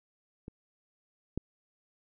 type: clicks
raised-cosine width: 3 ms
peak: -29 / -19 dBFS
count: 2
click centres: 0.481 / 1.376 s
effects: none